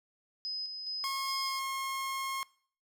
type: tone with tremolo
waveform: sine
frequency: 5040 Hz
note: D#8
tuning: 21 cents sharp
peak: -34 dBFS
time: 0.45-1.59 s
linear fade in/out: 0 ms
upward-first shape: square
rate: 2.4 Hz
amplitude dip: 40%
type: tone with pitch glide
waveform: sawtooth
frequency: 1084 to 1076.5 Hz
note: C#6 to C6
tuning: -39 to +49 cents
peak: -30 dBFS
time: 1.04-2.43 s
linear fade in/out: 0 ms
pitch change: -12 cents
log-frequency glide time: 1.19-1.56 s
effects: noise-tail reverb RT60 0.5 s tail -22 dB re dry